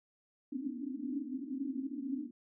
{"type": "band-pass noise", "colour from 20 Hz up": "white", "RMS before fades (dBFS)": -39, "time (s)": [0.52, 2.31], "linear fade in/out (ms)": 5, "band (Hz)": [250, 290], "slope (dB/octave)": 96, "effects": []}